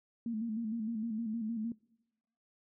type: tone with vibrato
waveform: sine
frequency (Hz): 224.1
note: A3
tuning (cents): +32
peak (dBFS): -33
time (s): 0.26-1.72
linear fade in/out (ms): 2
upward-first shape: square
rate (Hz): 6.5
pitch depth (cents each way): 63
effects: noise-tail reverb RT60 1.0 s tail -24 dB re dry